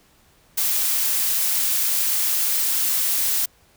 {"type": "noise", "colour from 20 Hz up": "blue", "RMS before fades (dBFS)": -21, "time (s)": [0.57, 3.46], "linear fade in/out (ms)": 10, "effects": ["pink hiss -57 dBFS RMS until 3.76 s"]}